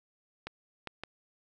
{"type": "clicks", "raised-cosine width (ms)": 0.3, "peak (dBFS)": -22, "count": 3, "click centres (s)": [0.47, 0.873, 1.036], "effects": []}